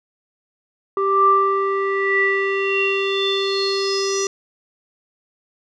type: tone with low-pass filter sweep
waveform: square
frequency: 392 Hz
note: G4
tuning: in tune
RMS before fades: -19 dBFS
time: 0.97-4.27 s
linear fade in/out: 2 ms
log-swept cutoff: 1000 to 6100 Hz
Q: 9
effects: none